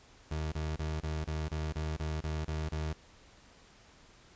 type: tone bursts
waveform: 30% pulse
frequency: 77.78 Hz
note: D#2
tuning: in tune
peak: -30 dBFS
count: 11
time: 0.31-2.93 s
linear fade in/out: 5 ms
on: 210 ms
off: 31 ms
effects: pink hiss -59 dBFS RMS until 4.35 s + resampled to 16000 Hz